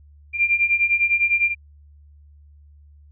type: beating tone pair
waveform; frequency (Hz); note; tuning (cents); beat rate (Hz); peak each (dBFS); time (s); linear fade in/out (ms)
sine; 2378 / 2387.9; D7 / D7; +21 / +28; 9.9; -21 / -18; 0.33-1.55; 50
effects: added 73 Hz sine -46 dBFS peak until 3.11 s